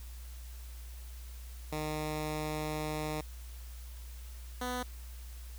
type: tone pair in turn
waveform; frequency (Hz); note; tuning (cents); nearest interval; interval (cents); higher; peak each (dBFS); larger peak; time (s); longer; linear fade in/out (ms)
10% pulse; 153.4 / 249; D#3 / B3; -24 / +14; minor sixth; 838; second; -26; neither; 1.72-3.21 / 4.61-4.83; first; 5
effects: added 60 Hz sine -43 dBFS peak until 5.58 s + white hiss -56 dBFS RMS until 5.58 s